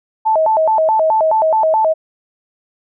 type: tone with vibrato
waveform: sine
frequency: 747 Hz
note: F#5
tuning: 16 cents sharp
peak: -10 dBFS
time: 0.25-1.94 s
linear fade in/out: 20 ms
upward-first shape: square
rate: 4.7 Hz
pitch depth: 280 cents each way
effects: none